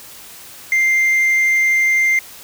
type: tone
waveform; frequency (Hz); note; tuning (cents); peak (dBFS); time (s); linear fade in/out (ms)
sine; 2096; C7; +2; -9; 0.72-2.19; 2
effects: tanh soft clip ceiling -11 dBFS + white hiss -38 dBFS RMS until 2.43 s